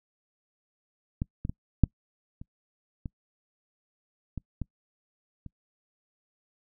clicks, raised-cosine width 5 ms, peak -16 / -19 / -19 / -6 / -29 / -23 / -22 / -19 / -29 dBFS, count 9, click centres 1.219 / 1.451 / 1.495 / 1.837 / 2.415 / 3.058 / 4.377 / 4.617 / 5.463 s, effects noise-tail reverb RT60 0.1 s tail -26 dB re dry

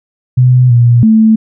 sine tone with pitch steps, 126.1 / 119.6 / 220.2 Hz, B2 / A#2 / A3, +36 / +45 / +2 cents, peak -3 dBFS, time 0.37-1.36 s, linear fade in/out 10 ms, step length 330 ms, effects none

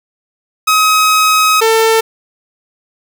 sawtooth tone pair in turn, 1269 / 447.4 Hz, D#6 / A4, +34 / +29 cents, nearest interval octave + tritone, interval 1805 cents, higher first, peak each -4 dBFS, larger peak neither, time 0.67-1.61 / 1.61-2.01 s, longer first, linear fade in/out 10 ms, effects none

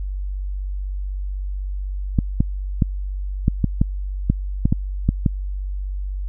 clicks, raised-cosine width 5 ms, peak -3 dBFS, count 11, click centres 2.188 / 2.405 / 2.822 / 3.481 / 3.643 / 3.815 / 4.3 / 4.655 / 4.725 / 5.09 / 5.262 s, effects added 48 Hz sine -23 dBFS peak until 6.28 s

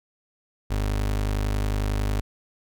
30% pulse tone, 51 Hz, G#1, 31 cents flat, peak -20 dBFS, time 0.7-2.21 s, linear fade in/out 10 ms, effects none

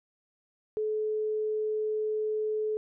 sine tone, 430 Hz, A4, 40 cents flat, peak -27 dBFS, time 0.77-2.77 s, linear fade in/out 0 ms, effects none

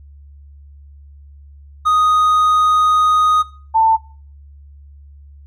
triangle / sine tone pair in turn, 1245 / 891.6 Hz, D#6 / A5, +1 / +23 cents, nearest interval tritone, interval 578 cents, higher first, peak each -9 dBFS, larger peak neither, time 1.85-3.43 / 3.74-3.97 s, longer first, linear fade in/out 20 ms, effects noise-tail reverb RT60 0.4 s tail -18 dB re dry + added 71 Hz sine -38 dBFS peak until 5.46 s

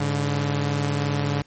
sawtooth tone pair together, 103.34 / 143.5 Hz, G#2 / D3, -8 / -40 cents, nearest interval tritone, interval 568 cents, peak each -23 / -19 dBFS, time 0-1.42 s, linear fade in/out 5 ms, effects pink hiss -57 dBFS RMS until 1.46 s + MP3 32 kbps

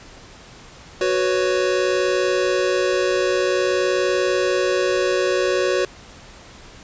square chord, F# suspended fourth, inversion none, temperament equal, 370 / 493.9 / 554.4 Hz, F#4 / B4 / C#5, 0 / 0 / 0 cents, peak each -21 / -24 / -23 dBFS, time 1.01-5.85 s, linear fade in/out 2 ms, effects pink hiss -43 dBFS RMS until 6.83 s + resampled to 16000 Hz

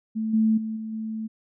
sine tone with level steps, 220 Hz, A3, in tune, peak -24 / -17 / -27 / -30 / -28 dBFS, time 0.15-1.28 s, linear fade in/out 20 ms, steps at 0.33 / 0.57 / 0.76 / 0.92 s, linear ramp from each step 10 ms, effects none

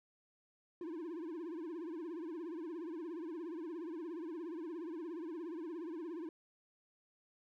triangle tone with vibrato, 330.9 Hz, E4, 7 cents sharp, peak -39 dBFS, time 0.81-6.29 s, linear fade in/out 2 ms, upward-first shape triangle, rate 17 Hz, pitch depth 180 cents each way, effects none

